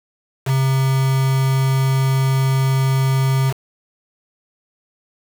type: tone with quantisation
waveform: triangle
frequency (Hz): 133.4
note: C3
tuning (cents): +34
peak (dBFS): -12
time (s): 0.45-3.54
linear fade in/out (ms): 50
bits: 4
effects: none